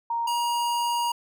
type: tone pair in turn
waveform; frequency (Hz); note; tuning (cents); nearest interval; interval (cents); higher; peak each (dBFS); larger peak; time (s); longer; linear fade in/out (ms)
sine / square; 932.3 / 949.1; A#5 / A#5; 0 / +31; unison; 31; second; -24; neither; 0.1-0.27 / 0.27-1.12; second; 5
effects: none